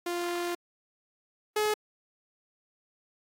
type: tone pair in turn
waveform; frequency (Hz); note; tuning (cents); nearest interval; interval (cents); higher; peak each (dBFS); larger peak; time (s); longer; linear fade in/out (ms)
sawtooth; 348.6 / 424.4; F4 / G#4; -3 / +38; minor third; 341; second; -26 / -21; second; 0.06-0.55 / 1.56-1.74; first; 5
effects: AAC 64 kbps